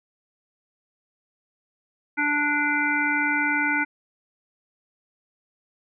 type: harmonic tone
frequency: 293.7 Hz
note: D4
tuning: in tune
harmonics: 1 / 3 / 5 / 7 / 8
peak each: -28 / -29 / -24 / -26 / -30 dBFS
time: 2.17-3.85 s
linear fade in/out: 20 ms
effects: none